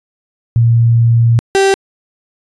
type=tone pair in turn; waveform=sine / 35% pulse; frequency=116.54 / 389.8 Hz; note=A#2 / G4; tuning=0 / -10 cents; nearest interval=octave + major sixth; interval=2090 cents; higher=second; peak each=-6 dBFS; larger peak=neither; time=0.56-1.39 / 1.55-1.74 s; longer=first; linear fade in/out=0 ms; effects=resampled to 22050 Hz